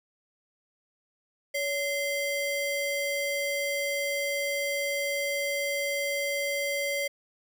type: ring-modulated tone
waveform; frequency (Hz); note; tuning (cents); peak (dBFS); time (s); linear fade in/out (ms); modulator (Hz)
square; 1318.5; E6; 0; -25; 1.54-7.08; 10; 754
effects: none